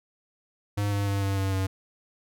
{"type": "tone with pitch steps", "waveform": "square", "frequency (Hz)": [102.2, 100.79, 99.41, 98.04, 96.69, 95.36], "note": ["G#2", "G2", "G2", "G2", "G2", "G2"], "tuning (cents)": [-27, 49, 25, 1, -23, -47], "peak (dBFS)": -25, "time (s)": [0.77, 1.67], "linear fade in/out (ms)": 10, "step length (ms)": 150, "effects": []}